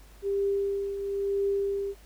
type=tone with tremolo; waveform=sine; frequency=397.7 Hz; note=G4; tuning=25 cents sharp; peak=-23 dBFS; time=0.22-1.95 s; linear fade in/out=50 ms; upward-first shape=triangle; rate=1 Hz; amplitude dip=60%; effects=added 50 Hz sine -50 dBFS peak until 2.05 s + pink hiss -57 dBFS RMS until 2.05 s